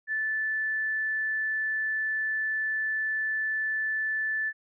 sine tone, 1751 Hz, A6, 9 cents flat, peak -26 dBFS, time 0.07-4.53 s, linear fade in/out 50 ms, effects none

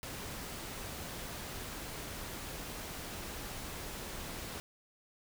pink noise, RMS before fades -43 dBFS, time 0.03-4.6 s, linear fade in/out 0 ms, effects none

